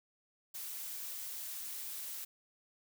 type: noise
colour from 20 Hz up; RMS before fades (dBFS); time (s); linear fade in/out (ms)
blue; -43; 0.54-2.25; 10
effects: none